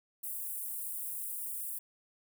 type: high-pass noise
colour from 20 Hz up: white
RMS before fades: -39 dBFS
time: 0.23-1.79 s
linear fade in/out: 10 ms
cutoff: 8700 Hz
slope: 48 dB/octave
effects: none